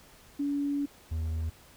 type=tone pair in turn; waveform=sine / triangle; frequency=284.9 / 80.29 Hz; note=C#4 / E2; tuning=+48 / -45 cents; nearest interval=octave + minor seventh; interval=2193 cents; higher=first; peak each=-27 dBFS; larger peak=neither; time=0.39-0.86 / 1.11-1.5 s; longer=first; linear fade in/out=10 ms; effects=pink hiss -56 dBFS RMS until 1.76 s